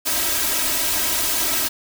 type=noise with comb filter; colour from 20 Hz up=white; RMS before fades=-21 dBFS; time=0.05-1.69 s; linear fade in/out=20 ms; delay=3.1 ms; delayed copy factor=+0.95; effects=none